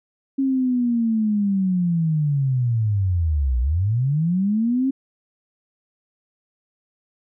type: linear two-way sweep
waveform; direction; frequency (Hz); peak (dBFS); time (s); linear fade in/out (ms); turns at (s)
sine; down then up; 272.9 to 58.6 to 272.9; -17; 0.38-4.91; 10; 3.6
effects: none